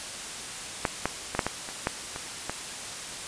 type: clicks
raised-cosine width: 0.5 ms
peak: -8 / -9 / -13 / -7 / -11 / -22 / -9 / -19 / -14 dBFS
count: 9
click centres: 0.852 / 1.056 / 1.35 / 1.392 / 1.466 / 1.689 / 1.871 / 2.161 / 2.496 s
effects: white hiss -37 dBFS RMS until 3.27 s + resampled to 22050 Hz